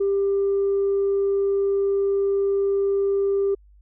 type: tone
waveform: sine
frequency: 396 Hz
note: G4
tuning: 18 cents sharp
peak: -17 dBFS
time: 0-3.55 s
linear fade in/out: 10 ms
effects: tanh soft clip ceiling -15 dBFS + added 50 Hz sine -49 dBFS peak until 3.81 s